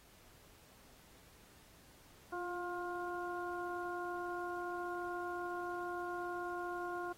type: harmonic tone with a mistuned harmonic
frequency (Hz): 354.6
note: F4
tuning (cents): +26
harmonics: 1 / 2 / 3 / 4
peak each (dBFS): -42 / -44 / -45 / -46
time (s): 2.32-7.13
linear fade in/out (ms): 10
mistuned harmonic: 1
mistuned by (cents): -24
effects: pink hiss -63 dBFS RMS until 7.17 s + AAC 48 kbps